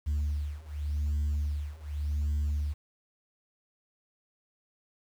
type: beating tone pair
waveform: sine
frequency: 73.2 / 74.07 Hz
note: D2 / D2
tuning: -5 / +15 cents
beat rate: 0.87 Hz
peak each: -30 / -29 dBFS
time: 0.06-2.74 s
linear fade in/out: 20 ms
effects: tanh soft clip ceiling -25 dBFS + 9-bit